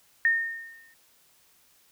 sine tone with exponential decay, 1831 Hz, A#6, 32 cents flat, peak -17 dBFS, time 0.25-0.94 s, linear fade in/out 1 ms, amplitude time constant 150 ms, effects white hiss -62 dBFS RMS until 1.91 s

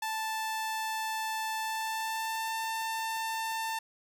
sawtooth tone with pitch glide, 880 to 894.3 Hz, A5 to A5, 0 to +28 cents, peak -28 dBFS, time 0.02-3.79 s, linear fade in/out 5 ms, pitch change +28 cents, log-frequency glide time 1.59-2.58 s, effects none

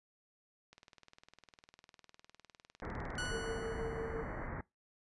click train, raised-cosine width 0.2 ms, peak -38 dBFS, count 51, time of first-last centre 0.73-3.255 s, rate 19.8 Hz
pink low-pass noise, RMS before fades -42 dBFS, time 2.82-4.61 s, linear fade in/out 2 ms, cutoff 2100 Hz, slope 96 dB/octave
sawtooth tone with exponential decay, 1475 Hz, F#6, 6 cents flat, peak -33 dBFS, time 3.18-4.47 s, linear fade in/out 1 ms, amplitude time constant 280 ms
sine tone with tremolo, 451.6 Hz, A4, 45 cents sharp, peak -36 dBFS, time 3.3-4.25 s, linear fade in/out 50 ms, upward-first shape sine, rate 5.9 Hz, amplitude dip 55%
effects noise-tail reverb RT60 0.2 s tail -22 dB re dry + resampled to 24000 Hz

